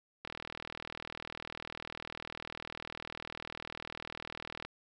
click train, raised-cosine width 0.3 ms, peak -24 dBFS, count 177, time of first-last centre 0.25-4.65 s, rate 40 Hz, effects none

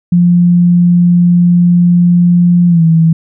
sine tone with pitch glide, 175 to 163.28 Hz, F3 to E3, +4 to -16 cents, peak -4 dBFS, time 0.12-3.13 s, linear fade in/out 5 ms, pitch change -120 cents, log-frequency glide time 2.68-2.83 s, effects none

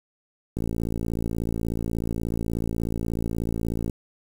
click train, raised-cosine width 3 ms, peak -15 dBFS, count 189, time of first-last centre 0.57-3.897 s, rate 56.5 Hz, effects 7-bit

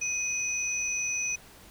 sine tone pair together, 2505 / 5958 Hz, D#7 / F#8, +11 / +11 cents, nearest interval octave + minor third, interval 1500 cents, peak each -31 / -30 dBFS, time 0.01-1.36 s, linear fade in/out 10 ms, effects pink hiss -52 dBFS RMS until 1.7 s

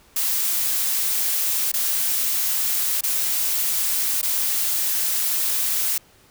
blue noise with dropouts, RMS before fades -22 dBFS, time 0.16-5.98 s, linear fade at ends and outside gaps 5 ms, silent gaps 1.718-1.738 / 3.01-3.035 / 4.216-4.228 s, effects pink hiss -54 dBFS RMS until 6.3 s

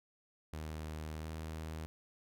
sawtooth tone with pitch glide, 77.78 to 79.23 Hz, D#2 to D#2, 0 to +32 cents, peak -37 dBFS, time 0.53-1.86 s, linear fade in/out 0 ms, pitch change +32 cents, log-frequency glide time 1.19-1.27 s, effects none

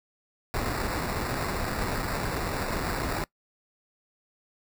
pink noise with sample-and-hold, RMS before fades -30 dBFS, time 0.54-3.24 s, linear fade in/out 0 ms, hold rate 3150 Hz, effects noise-tail reverb RT60 0.1 s tail -22 dB re dry

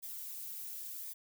violet noise with flanger, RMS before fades -44 dBFS, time 0.02-1.14 s, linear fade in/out 20 ms, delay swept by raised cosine 0.7 to 3.4 ms, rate 0.94 Hz, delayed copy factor -0.5, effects none

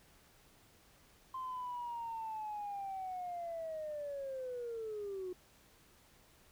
sine linear sweep, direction down, 1046.5 to 358.6 Hz, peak -38 dBFS, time 1.34-5.33 s, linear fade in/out 5 ms, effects tanh soft clip ceiling -35 dBFS + pink hiss -65 dBFS RMS until 6.51 s

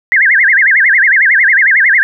sine tone with vibrato, 1835 Hz, A#6, 28 cents flat, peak -5 dBFS, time 0.12-2.03 s, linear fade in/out 0 ms, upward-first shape sine, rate 11 Hz, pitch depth 280 cents each way, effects none

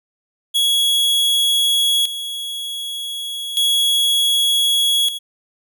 45% pulse tone with tremolo, 3341 Hz, G#7, 10 cents sharp, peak -14 dBFS, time 0.54-5.19 s, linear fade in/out 20 ms, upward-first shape square, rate 0.33 Hz, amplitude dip 70%, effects none

